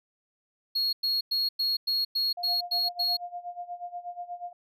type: tone bursts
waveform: triangle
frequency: 4307 Hz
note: C8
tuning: 49 cents sharp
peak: -23 dBFS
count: 9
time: 0.75-3.17 s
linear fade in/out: 10 ms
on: 180 ms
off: 100 ms
type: tone with tremolo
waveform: sine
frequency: 705 Hz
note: F5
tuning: 16 cents sharp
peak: -32 dBFS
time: 2.37-4.53 s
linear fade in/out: 5 ms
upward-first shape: sine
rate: 8.3 Hz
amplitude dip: 85%
effects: none